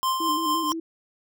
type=tone with tremolo; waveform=square; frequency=1046.5 Hz; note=C6; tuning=in tune; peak=-21 dBFS; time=0.03-0.72 s; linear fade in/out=0 ms; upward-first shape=triangle; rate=4.6 Hz; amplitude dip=55%
type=tone with vibrato; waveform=sine; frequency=315.8 Hz; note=D#4; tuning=26 cents sharp; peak=-28 dBFS; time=0.2-0.8 s; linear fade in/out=5 ms; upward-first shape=square; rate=5.8 Hz; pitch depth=63 cents each way
type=tone with exponential growth; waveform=square; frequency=5700 Hz; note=F8; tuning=34 cents sharp; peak=-31 dBFS; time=0.63-0.73 s; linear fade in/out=1 ms; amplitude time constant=20 ms
effects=none